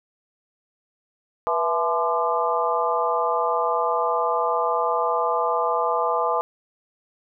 sine tone cluster, 489.1 / 664 / 856 / 1030 / 1193 Hz, B4 / E5 / A5 / C6 / D6, -17 / +12 / -48 / -28 / +27 cents, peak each -26 dBFS, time 1.47-6.41 s, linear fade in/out 0 ms, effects none

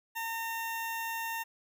10% pulse tone with notch filter, 912 Hz, A#5, 38 cents flat, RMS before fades -36 dBFS, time 0.15-1.44 s, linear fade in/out 20 ms, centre 4500 Hz, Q 0.71, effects none

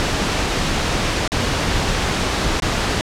pink noise with dropouts, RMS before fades -19 dBFS, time 0-3.01 s, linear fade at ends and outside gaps 0 ms, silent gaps 1.277-1.319 / 2.6-2.622 s, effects low-pass 6000 Hz 12 dB/octave

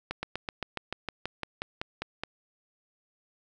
slowing click train, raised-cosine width 0.3 ms, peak -16 dBFS, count 14, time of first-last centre 0.11-2.236 s, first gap 120 ms, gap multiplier 1.05, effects none

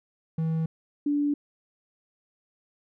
triangle / sine tone pair in turn, 161.3 / 290.2 Hz, E3 / D4, -37 / -21 cents, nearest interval minor seventh, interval 1016 cents, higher second, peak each -22 dBFS, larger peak neither, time 0.38-0.66 / 1.06-1.34 s, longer neither, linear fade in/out 5 ms, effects none

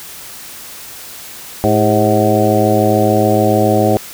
harmonic tone with a mistuned harmonic, 106.8 Hz, G#2, 49 cents sharp, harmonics 1 / 2 / 3 / 4 / 5 / 6 / 7, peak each -17 / -17 / -17 / -17 / -17 / -17 / -17 dBFS, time 1.64-3.97 s, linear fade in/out 0 ms, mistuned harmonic 4, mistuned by -83 cents, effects white hiss -32 dBFS RMS until 4.13 s

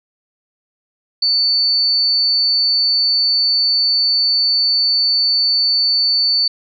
sine tone, 4500 Hz, C#8, 25 cents sharp, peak -12 dBFS, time 1.22-6.48 s, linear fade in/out 5 ms, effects none

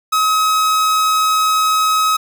45% pulse tone, 1274 Hz, D#6, 41 cents sharp, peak -12 dBFS, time 0.12-2.17 s, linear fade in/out 10 ms, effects none

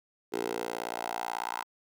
10% pulse tone with high-pass filter sweep, 58.27 Hz, A#1, in tune, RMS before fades -35 dBFS, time 0.32-1.64 s, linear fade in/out 20 ms, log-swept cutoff 400 to 1000 Hz, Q 3.3, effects none

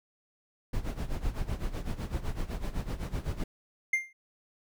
brown noise with tremolo, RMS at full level -30 dBFS, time 0.73-3.44 s, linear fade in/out 5 ms, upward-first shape sine, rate 7.9 Hz, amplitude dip 80%
triangle tone with exponential decay, 2105 Hz, C7, 10 cents sharp, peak -19 dBFS, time 3.93-4.13 s, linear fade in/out 5 ms, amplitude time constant 42 ms
effects none

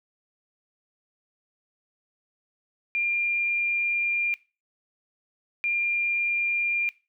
sine tone bursts at uneven times, 2397 Hz, D7, 35 cents sharp, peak -23 dBFS, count 2, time 2.95-4.34 / 5.64-6.89 s, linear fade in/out 0 ms, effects noise-tail reverb RT60 0.3 s tail -19 dB re dry

